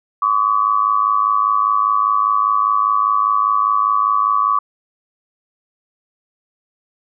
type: tone with amplitude modulation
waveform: sine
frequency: 1139 Hz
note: C#6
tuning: 47 cents sharp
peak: -9 dBFS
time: 0.22-4.59 s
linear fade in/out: 5 ms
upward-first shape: sine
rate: 105 Hz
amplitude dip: 80%
effects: none